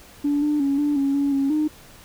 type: tone with pitch steps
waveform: sine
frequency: 288.8 / 297.4 / 278.1 / 292.6 / 276.4 / 282.1 / 274.7 / 305.2 Hz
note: D4 / D4 / C#4 / D4 / C#4 / C#4 / C#4 / D#4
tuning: -29 / +22 / +6 / -6 / -5 / +30 / -16 / -33 cents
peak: -17 dBFS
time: 0.24-1.68 s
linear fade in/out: 10 ms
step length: 180 ms
effects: tanh soft clip ceiling -14 dBFS + pink hiss -47 dBFS RMS until 2.04 s